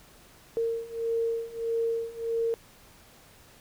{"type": "beating tone pair", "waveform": "sine", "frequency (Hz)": [458, 459.6], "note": ["A#4", "A#4"], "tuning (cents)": [-31, -25], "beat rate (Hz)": 1.6, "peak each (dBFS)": [-31, -29], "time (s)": [0.57, 2.54], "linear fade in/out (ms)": 0, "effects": ["pink hiss -55 dBFS RMS until 3.6 s"]}